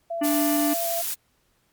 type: tone with pitch glide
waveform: sine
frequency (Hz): 673 to 678.1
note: E5 to E5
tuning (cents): +36 to +49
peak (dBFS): -26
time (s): 0.1-1.02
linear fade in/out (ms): 10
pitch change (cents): +13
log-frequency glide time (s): 0.37-0.63
type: harmonic tone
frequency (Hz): 293.7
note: D4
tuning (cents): 0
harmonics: 1 / 3 / 4 / 5 / 6 / 7 / 8 / 9 / 10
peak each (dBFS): -21 / -39 / -37 / -46 / -40 / -46 / -47 / -52 / -43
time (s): 0.21-0.74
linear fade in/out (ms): 10
type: noise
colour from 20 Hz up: blue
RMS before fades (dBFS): -28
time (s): 0.23-1.15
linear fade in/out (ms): 20
effects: pink hiss -67 dBFS RMS until 1.72 s + MP3 96 kbps